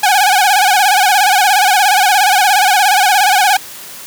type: tone with vibrato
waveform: sawtooth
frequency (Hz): 785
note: G5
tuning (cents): +2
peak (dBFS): -4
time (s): 0.03-3.57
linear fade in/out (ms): 5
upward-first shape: sine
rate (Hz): 17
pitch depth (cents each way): 130
effects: white hiss -31 dBFS RMS until 4.06 s + high-pass 100 Hz 12 dB/octave